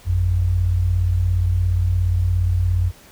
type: tone pair together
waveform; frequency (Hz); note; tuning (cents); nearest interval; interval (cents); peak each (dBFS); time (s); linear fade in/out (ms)
sine; 53.05 / 90.2; G#1 / F#2; +38 / -44; major sixth; 918; -22 / -16; 0.05-2.92; 50
effects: pink hiss -47 dBFS RMS until 3.11 s